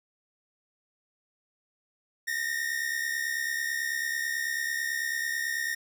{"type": "tone pair together", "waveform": "45% pulse", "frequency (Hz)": [1814.9, 1884], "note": ["A#6", "A#6"], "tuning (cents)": [-47, 18], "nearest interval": "minor second", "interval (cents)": 65, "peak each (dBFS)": [-31, -32], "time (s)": [2.27, 5.75], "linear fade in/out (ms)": 10, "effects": []}